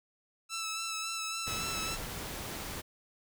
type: tone with vibrato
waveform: 10% pulse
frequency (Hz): 1318.5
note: E6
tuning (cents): 0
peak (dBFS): -26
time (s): 0.49-1.98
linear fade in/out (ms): 50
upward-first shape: sine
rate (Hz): 3.6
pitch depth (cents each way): 24
type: noise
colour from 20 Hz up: pink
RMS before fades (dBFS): -40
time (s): 1.46-2.82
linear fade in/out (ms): 20
effects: none